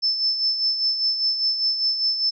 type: tone with tremolo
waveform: sine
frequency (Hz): 5274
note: E8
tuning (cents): 0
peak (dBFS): -17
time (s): 0.02-2.31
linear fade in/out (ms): 20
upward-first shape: sine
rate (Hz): 5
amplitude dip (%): 55
effects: none